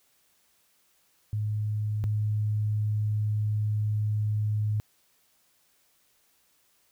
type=tone pair in turn; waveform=sine; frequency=106.1 / 106.1 Hz; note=G#2 / G#2; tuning=+38 / +38 cents; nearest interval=unison; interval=0 cents; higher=neither; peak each=-26 / -24 dBFS; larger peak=second; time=1.33-2.04 / 2.04-4.8 s; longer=second; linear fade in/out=0 ms; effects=white hiss -67 dBFS RMS until 6.91 s